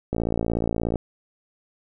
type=click train; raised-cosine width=2 ms; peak=-11 dBFS; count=48; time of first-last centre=0.13-0.957 s; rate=56.8 Hz; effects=none